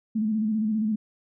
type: tone with vibrato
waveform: sine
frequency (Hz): 216.6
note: A3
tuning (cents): -27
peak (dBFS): -22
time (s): 0.15-0.96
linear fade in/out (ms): 10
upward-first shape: square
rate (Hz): 15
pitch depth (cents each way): 48
effects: none